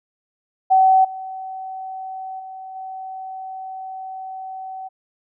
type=tone with level steps; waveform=sine; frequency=759 Hz; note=F#5; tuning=44 cents sharp; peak=-10 / -28 / -32 / -29 dBFS; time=0.7-4.89 s; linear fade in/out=20 ms; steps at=1.04 / 2.39 / 2.75 s; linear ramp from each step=10 ms; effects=none